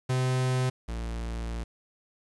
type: tone pair in turn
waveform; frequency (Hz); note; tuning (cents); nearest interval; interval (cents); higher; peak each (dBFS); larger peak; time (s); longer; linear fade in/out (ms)
45% pulse; 128.5 / 57.24; C3 / A#1; -31 / -31; octave + major second; 1400; first; -24 / -31; first; 0.09-0.7 / 0.88-1.64; second; 10
effects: resampled to 24000 Hz + 9-bit